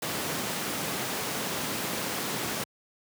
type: high-pass noise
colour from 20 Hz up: pink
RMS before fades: -32 dBFS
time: 0.02-2.64 s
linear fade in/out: 5 ms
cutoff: 150 Hz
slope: 12 dB/octave
effects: high-pass 80 Hz 12 dB/octave